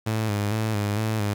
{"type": "tone with vibrato", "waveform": "sawtooth", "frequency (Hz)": 106.3, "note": "G#2", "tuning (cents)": 41, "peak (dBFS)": -19, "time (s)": [0.06, 1.34], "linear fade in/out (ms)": 10, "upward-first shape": "square", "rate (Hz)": 2.2, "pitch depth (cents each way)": 56, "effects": ["8-bit"]}